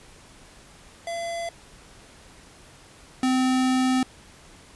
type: tone pair in turn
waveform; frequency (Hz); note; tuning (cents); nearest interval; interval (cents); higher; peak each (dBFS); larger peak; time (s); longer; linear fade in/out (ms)
square; 678 / 257.7; E5 / C4; +49 / -26; octave + perfect fourth; 1675; first; -29 / -20; second; 1.07-1.49 / 3.23-4.03; second; 2
effects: pink hiss -50 dBFS RMS until 4.75 s + resampled to 24000 Hz